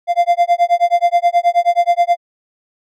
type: tone with tremolo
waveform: triangle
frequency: 695 Hz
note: F5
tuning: 9 cents flat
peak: -5 dBFS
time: 0.07-2.17 s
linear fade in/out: 50 ms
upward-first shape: sine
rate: 9.4 Hz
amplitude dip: 100%
effects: none

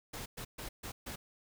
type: noise bursts at uneven times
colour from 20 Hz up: pink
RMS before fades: -43 dBFS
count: 5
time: 0.13-0.26 / 0.37-0.45 / 0.58-0.69 / 0.83-0.92 / 1.06-1.16 s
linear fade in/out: 10 ms
effects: none

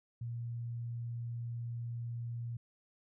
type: tone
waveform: sine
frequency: 118 Hz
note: A#2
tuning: 22 cents sharp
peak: -37 dBFS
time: 0.21-2.57 s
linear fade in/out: 5 ms
effects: none

